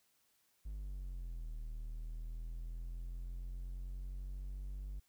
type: exponential two-way sweep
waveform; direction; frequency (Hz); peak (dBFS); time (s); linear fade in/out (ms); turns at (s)
triangle; down then up; 52.2 to 38.63 to 48.98; -39; 0.65-5; 10; 1.58
effects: white hiss -75 dBFS RMS until 5.08 s